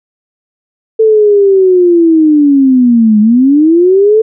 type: linear two-way sweep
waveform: sine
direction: down then up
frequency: 446.3 to 207.7 to 446.3 Hz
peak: -3 dBFS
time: 0.99-4.22 s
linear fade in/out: 10 ms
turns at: 3.2 s
effects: none